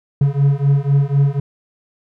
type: beating tone pair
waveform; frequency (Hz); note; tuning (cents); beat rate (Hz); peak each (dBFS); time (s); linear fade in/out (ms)
triangle; 138.6 / 142.6; C#3 / C#3; 0 / +49; 4; -13 / -13; 0.21-1.4; 5
effects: none